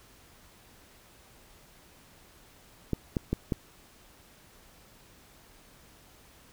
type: clicks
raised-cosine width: 3 ms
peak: -14 dBFS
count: 4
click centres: 2.933 / 3.168 / 3.33 / 3.522 s
effects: pink hiss -57 dBFS RMS until 6.52 s